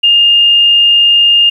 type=tone; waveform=sine; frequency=2822 Hz; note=F7; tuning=17 cents sharp; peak=-4 dBFS; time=0.03-1.5 s; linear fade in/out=10 ms; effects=7-bit